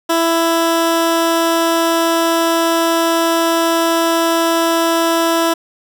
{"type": "tone", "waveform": "15% pulse", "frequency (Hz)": 331.9, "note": "E4", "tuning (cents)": 12, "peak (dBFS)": -6, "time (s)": [0.09, 5.54], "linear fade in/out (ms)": 10, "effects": []}